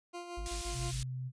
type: tone with tremolo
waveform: 20% pulse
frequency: 349.2 Hz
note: F4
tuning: in tune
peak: -35 dBFS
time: 0.13-0.92 s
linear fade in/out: 20 ms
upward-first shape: sine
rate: 5.8 Hz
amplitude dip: 50%
type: tone bursts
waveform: triangle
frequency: 52 Hz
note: G#1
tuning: 3 cents sharp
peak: -35 dBFS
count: 5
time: 0.37-1.036 s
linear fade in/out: 10 ms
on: 110 ms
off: 29 ms
type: high-pass noise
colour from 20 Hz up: pink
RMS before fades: -42 dBFS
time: 0.46-1.03 s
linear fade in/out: 0 ms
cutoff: 3800 Hz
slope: 12 dB/octave
type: tone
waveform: sine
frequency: 128.2 Hz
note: C3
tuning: 35 cents flat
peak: -36 dBFS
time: 0.72-1.32 s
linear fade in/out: 50 ms
effects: resampled to 22050 Hz